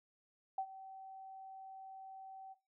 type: tone with ADSR envelope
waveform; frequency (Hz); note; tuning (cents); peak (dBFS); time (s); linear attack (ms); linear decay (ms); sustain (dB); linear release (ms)
sine; 768; G5; -36; -33; 0.58-2.55; 4; 73; -15; 31
effects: noise-tail reverb RT60 0.3 s tail -18 dB re dry